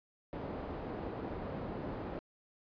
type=low-pass noise; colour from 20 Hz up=white; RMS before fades=-41 dBFS; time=0.33-2.19 s; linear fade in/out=0 ms; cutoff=550 Hz; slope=12 dB/octave; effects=resampled to 11025 Hz